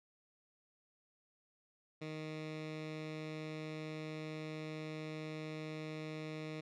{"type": "tone with notch filter", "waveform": "10% pulse", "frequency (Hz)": 155.56, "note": "D#3", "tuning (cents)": 0, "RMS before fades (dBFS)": -44, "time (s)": [2.01, 6.61], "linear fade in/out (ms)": 10, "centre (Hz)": 860, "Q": 1.1, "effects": ["low-pass 4000 Hz 12 dB/octave"]}